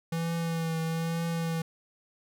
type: tone with vibrato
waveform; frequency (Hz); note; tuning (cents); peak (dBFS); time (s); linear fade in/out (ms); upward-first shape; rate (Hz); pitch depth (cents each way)
square; 164.81; E3; 0; -29; 0.12-1.62; 5; triangle; 1.1; 30
effects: none